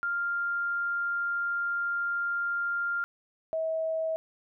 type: tone pair in turn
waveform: sine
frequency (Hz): 1396.9 / 643.4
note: F6 / E5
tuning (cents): 0 / -42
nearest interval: octave + minor second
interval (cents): 1342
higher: first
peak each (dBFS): -27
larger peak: neither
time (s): 0.03-3.04 / 3.53-4.16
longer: first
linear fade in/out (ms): 0
effects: none